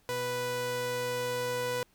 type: tone pair together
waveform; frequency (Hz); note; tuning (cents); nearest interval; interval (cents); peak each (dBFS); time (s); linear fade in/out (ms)
sawtooth; 123.55 / 493.9; B2 / B4; +1 / 0; 2 octaves; 2399; -37 / -27; 0.09-1.83; 0
effects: pink hiss -67 dBFS RMS until 1.94 s